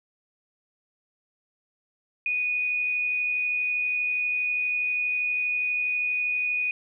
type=tone with amplitude modulation; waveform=sine; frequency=2474 Hz; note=D#7; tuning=10 cents flat; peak=-22 dBFS; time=2.26-6.71 s; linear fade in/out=2 ms; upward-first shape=sine; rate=72.4 Hz; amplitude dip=30%; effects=none